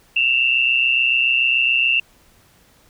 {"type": "tone pair together", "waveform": "sine", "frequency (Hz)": [2651, 2778], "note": ["E7", "F7"], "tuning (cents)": [9, -10], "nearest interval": "minor second", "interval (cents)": 81, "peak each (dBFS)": -17, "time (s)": [0.16, 2], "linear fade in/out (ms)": 5, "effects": ["pink hiss -54 dBFS RMS until 2.89 s"]}